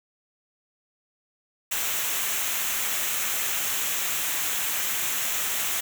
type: noise with comb filter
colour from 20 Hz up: white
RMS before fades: -27 dBFS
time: 1.71-5.81 s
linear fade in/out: 10 ms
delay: 0.21 ms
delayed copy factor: -0.55
effects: none